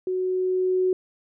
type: tone with level ramp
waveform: sine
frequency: 370 Hz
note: F#4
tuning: in tune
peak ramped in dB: -23 to -18 dBFS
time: 0.07-0.93 s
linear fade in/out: 2 ms
effects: none